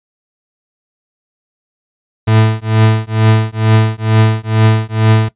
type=tone with tremolo; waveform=40% pulse; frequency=110 Hz; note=A2; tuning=in tune; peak=-4 dBFS; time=2.27-5.29 s; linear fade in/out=10 ms; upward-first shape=triangle; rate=2.2 Hz; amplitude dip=100%; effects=noise-tail reverb RT60 0.1 s tail -18 dB re dry + resampled to 8000 Hz